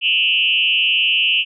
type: tone with frequency modulation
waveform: sine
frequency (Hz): 2805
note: F7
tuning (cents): +7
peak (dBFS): -13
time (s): 0.01-1.45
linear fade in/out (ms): 50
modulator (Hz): 168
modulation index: 1.5
effects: none

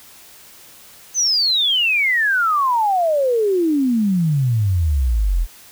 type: exponential sweep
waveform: sine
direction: down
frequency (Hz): 6310 to 38.93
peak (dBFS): -14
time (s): 1.14-5.47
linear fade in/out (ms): 50
effects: white hiss -44 dBFS RMS until 5.71 s

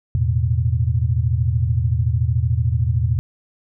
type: chord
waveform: sine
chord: E suspended fourth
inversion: none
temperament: equal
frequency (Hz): 82.41 / 110 / 123.47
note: E2 / A2 / B2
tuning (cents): 0 / 0 / 0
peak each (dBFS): -20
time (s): 0.15-3.19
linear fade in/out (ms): 0
effects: none

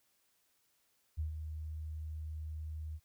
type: tone with ADSR envelope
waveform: sine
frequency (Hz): 77.78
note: D#2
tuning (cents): 0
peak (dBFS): -32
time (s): 1.17-3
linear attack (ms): 25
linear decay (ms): 120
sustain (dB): -7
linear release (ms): 52
effects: white hiss -75 dBFS RMS until 3.04 s

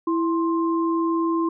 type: tone pair together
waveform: sine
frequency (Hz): 330.9 / 1052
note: E4 / C6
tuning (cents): +7 / +9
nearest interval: octave + minor sixth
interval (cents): 2002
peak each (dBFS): -20 / -26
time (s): 0.07-1.49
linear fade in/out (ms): 5
effects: none

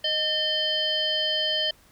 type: harmonic tone with a mistuned harmonic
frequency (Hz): 620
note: D#5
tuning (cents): -6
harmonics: 1 / 3 / 5 / 7 / 8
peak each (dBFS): -31 / -33 / -24 / -34 / -35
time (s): 0.04-1.71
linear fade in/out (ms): 5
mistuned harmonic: 3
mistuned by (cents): -52
effects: pink hiss -57 dBFS RMS until 1.91 s

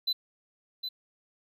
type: tone with echo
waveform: triangle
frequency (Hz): 4015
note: B7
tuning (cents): +28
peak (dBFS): -24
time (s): 0.07-0.13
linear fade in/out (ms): 10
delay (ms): 760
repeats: 1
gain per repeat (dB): -7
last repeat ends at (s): 0.89
effects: none

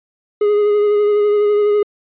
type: tone with vibrato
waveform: triangle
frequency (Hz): 415.3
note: G#4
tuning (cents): 0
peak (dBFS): -9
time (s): 0.41-1.83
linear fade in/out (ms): 5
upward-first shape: sine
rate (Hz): 12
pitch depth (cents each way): 20
effects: resampled to 8000 Hz

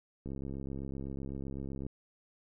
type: click train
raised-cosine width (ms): 3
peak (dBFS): -28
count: 110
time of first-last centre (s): 0.26-1.865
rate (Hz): 67.9
effects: none

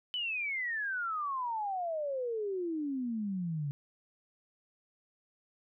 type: exponential sweep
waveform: sine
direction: down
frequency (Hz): 3035 to 138.59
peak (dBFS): -32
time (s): 0.14-3.71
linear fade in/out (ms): 0
effects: none

